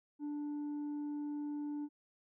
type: tone with tanh clipping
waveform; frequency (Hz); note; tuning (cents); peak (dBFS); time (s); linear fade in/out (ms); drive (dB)
sine; 293.7; D4; 0; -38; 0.19-1.89; 50; 3
effects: none